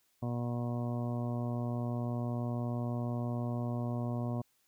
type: harmonic tone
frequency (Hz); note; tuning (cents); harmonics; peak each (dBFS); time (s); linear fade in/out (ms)
120.4; B2; -44; 1 / 2 / 3 / 4 / 5 / 6 / 7 / 8 / 9; -34 / -37 / -46 / -49 / -44 / -47 / -58 / -51 / -52; 0.22-4.42; 10
effects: white hiss -73 dBFS RMS until 4.67 s